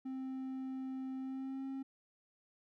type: tone with pitch glide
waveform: triangle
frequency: 262.7 to 268.4 Hz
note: C4 to C4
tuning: +7 to +44 cents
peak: -37 dBFS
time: 0.05-1.83 s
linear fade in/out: 10 ms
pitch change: +37 cents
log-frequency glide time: 1.18-1.65 s
effects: none